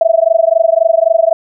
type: tone with amplitude modulation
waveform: sine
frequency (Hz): 659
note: E5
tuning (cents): -1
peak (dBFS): -3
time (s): 0.01-1.33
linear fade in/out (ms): 2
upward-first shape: sine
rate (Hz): 23.8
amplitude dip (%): 100
effects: none